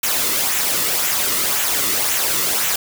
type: noise with flanger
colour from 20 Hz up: white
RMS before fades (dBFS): -19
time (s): 0.03-2.76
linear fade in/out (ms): 5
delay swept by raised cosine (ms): 0.2 to 1.3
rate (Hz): 1.9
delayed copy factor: -0.5
effects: none